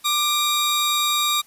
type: tone pair together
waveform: sawtooth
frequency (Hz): 1187 / 3768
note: D6 / A#7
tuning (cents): +18 / +18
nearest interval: octave + minor sixth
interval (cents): 2000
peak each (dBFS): -18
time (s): 0.04-1.42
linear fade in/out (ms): 20
effects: white hiss -53 dBFS RMS until 1.46 s + resampled to 32000 Hz